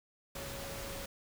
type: tone in noise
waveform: sine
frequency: 552 Hz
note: C#5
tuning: 7 cents flat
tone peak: -47 dBFS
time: 0.35-1.06 s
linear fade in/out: 5 ms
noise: pink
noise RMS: -43 dBFS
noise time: 0.35-1.06 s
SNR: -7 dB
effects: none